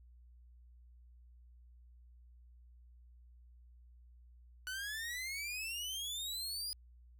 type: exponential sweep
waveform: sawtooth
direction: up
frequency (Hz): 1480 to 4978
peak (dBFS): -36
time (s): 4.67-6.73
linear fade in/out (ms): 0
effects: added 60 Hz sine -57 dBFS peak until 7.19 s